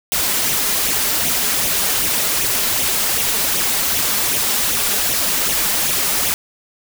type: noise with flanger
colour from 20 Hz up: white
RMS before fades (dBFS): -18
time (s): 0.12-6.34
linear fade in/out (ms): 0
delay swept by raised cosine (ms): 0.31 to 5.01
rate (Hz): 2.6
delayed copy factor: +0.55
effects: none